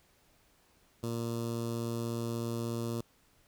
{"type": "tone with notch filter", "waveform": "15% pulse", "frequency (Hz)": 116.54, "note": "A#2", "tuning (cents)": 0, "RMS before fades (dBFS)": -35, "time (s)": [1.03, 3.01], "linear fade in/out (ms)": 5, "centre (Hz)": 2000, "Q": 0.68, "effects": ["pink hiss -67 dBFS RMS until 3.47 s"]}